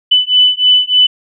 sine beating tone pair, 2994 / 2997.3 Hz, F#7 / F#7, +20 / +22 cents, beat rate 3.3 Hz, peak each -10 dBFS, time 0.11-1.07 s, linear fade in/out 10 ms, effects none

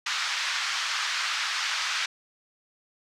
pink band-pass noise, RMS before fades -29 dBFS, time 0.06-2.06 s, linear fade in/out 5 ms, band 1200 to 5900 Hz, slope 24 dB/octave, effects none

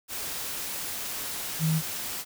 sine tone in noise, 159.2 Hz, D#3, 40 cents sharp, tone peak -22 dBFS, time 1.59-1.82 s, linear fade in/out 50 ms, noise white, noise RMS -34 dBFS, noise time 0.08-2.25 s, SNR +9 dB, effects none

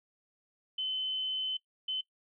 sine tone bursts at uneven times, 3048 Hz, G7, 49 cents flat, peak -31 dBFS, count 2, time 0.78-1.57 / 1.88-2.01 s, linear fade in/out 5 ms, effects noise-tail reverb RT60 0.1 s tail -18 dB re dry

